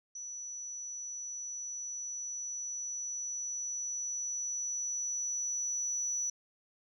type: tone with level ramp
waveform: sine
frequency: 5920 Hz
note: F#8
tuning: in tune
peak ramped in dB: -40 to -30 dBFS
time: 0.15-6.3 s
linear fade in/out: 5 ms
effects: tanh soft clip ceiling -27 dBFS